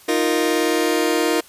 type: chord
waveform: sawtooth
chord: Eb suspended second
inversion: none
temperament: just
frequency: 311.1 / 350 / 466.7 Hz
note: Eb4 / F4 / Bb4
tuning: 0 / +4 / +2 cents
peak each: -17 dBFS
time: 0.08-1.41 s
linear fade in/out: 10 ms
effects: white hiss -47 dBFS RMS until 1.48 s + resampled to 32000 Hz